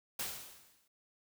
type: noise with exponential decay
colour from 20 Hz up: white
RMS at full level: -36 dBFS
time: 0.19-0.88 s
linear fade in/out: 5 ms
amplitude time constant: 150 ms
effects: none